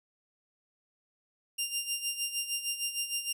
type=tone with tremolo; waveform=15% pulse; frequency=2794 Hz; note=F7; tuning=in tune; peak=-22 dBFS; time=1.58-3.33 s; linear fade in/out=10 ms; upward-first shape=sine; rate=6.5 Hz; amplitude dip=70%; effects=none